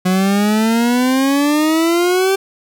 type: exponential sweep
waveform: 40% pulse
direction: up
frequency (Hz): 182 to 392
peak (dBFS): -11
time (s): 0.05-2.36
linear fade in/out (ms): 10
effects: none